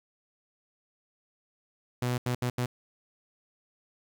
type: tone bursts at uneven times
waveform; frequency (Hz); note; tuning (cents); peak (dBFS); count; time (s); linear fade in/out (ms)
sawtooth; 123.47; B2; 0; -23; 4; 2.02-2.18 / 2.26-2.35 / 2.42-2.5 / 2.58-2.66; 5
effects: 10-bit